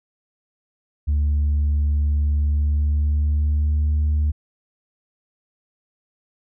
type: tone with pitch glide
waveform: sine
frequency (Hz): 73.42 to 75.05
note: D2 to D2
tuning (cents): 0 to +38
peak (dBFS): -14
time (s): 1.07-4.32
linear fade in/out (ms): 20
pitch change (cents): +38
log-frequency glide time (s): 2.38-3.87
effects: tanh soft clip ceiling -15 dBFS